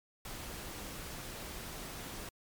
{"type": "noise", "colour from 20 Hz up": "pink", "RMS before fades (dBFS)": -44, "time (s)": [0.25, 2.29], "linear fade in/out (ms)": 2, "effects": ["MP3 96 kbps"]}